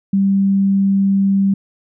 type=tone; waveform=sine; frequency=196 Hz; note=G3; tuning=in tune; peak=-11 dBFS; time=0.13-1.54 s; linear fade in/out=5 ms; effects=none